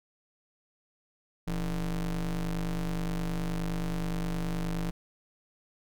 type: ring-modulated tone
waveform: square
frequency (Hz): 73.42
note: D2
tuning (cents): 0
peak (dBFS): -27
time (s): 1.47-4.91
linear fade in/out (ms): 10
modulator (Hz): 98.2
effects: none